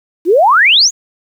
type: exponential sweep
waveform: sine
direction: up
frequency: 311.1 to 7040 Hz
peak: -5 dBFS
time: 0.25-0.91 s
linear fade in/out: 50 ms
effects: 7-bit